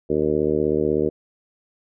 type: harmonic tone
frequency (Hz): 76.2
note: D#2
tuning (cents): -36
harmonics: 1 / 2 / 3 / 4 / 5 / 6 / 7 / 8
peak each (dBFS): -34 / -30 / -28 / -25 / -22 / -23 / -31 / -34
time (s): 0.09-1.1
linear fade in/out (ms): 20
effects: none